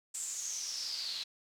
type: noise with band-pass filter sweep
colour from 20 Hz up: pink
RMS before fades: -39 dBFS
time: 0.14-1.24 s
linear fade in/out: 10 ms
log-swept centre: 7900 to 4000 Hz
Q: 8.1
effects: none